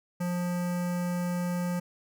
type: tone with notch filter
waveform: square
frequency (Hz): 176.8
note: F3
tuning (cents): +22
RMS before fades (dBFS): -30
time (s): 0.2-1.8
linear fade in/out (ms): 10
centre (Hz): 3600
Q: 1.1
effects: none